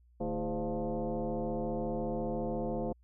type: tone with frequency modulation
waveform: sine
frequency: 146.83 Hz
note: D3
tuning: in tune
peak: -31 dBFS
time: 0.2-2.93 s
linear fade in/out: 10 ms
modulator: 184 Hz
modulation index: 3
effects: added 60 Hz sine -60 dBFS peak until 3.03 s